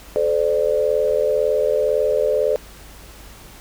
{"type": "tone cluster", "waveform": "sine", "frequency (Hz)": [432.1, 514, 592], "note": ["A4", "C5", "D5"], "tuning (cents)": [-31, -31, 14], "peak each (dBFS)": -20, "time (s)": [0.16, 2.56], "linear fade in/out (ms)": 0, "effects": ["added 50 Hz sine -43 dBFS peak until 3.6 s", "pink hiss -43 dBFS RMS until 3.6 s"]}